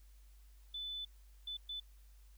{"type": "tone bursts at uneven times", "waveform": "sine", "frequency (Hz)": 3500, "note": "A7", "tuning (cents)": -10, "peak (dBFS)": -40, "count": 3, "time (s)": [[0.74, 1.05], [1.47, 1.57], [1.69, 1.8]], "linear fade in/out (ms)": 5, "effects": ["added 50 Hz sine -57 dBFS peak until 2.37 s", "white hiss -72 dBFS RMS until 2.37 s"]}